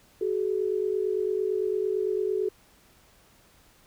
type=tone pair together; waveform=sine; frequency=376.4 / 425.3 Hz; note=F#4 / G#4; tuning=+30 / +41 cents; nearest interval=major second; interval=211 cents; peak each=-27 dBFS; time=0.21-2.49 s; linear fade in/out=5 ms; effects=pink hiss -59 dBFS RMS until 3.86 s